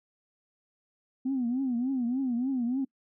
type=tone with vibrato; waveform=sine; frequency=252.4 Hz; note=B3; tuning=38 cents sharp; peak=-25 dBFS; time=1.25-2.85 s; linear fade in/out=10 ms; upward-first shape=triangle; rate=3.4 Hz; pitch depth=160 cents each way; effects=noise-tail reverb RT60 0.1 s tail -25 dB re dry + tanh soft clip ceiling -22 dBFS